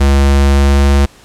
square tone with pitch glide, 69.3 to 69.9 Hz, C#2 to C#2, 0 to +15 cents, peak -7 dBFS, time 0-1.06 s, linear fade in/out 10 ms, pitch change +15 cents, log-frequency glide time 0.38-0.9 s, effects pink hiss -42 dBFS RMS until 1.24 s + low-pass 10000 Hz 12 dB/octave

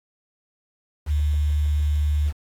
sine tone with quantisation, 74.3 Hz, D2, 21 cents sharp, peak -18 dBFS, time 1.06-2.33 s, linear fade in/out 50 ms, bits 7, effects AAC 64 kbps

